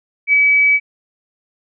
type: tone with ADSR envelope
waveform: sine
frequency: 2285 Hz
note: D7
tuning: 48 cents flat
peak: -7 dBFS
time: 0.27-0.8 s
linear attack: 63 ms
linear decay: 5 ms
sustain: -2 dB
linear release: 49 ms
effects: none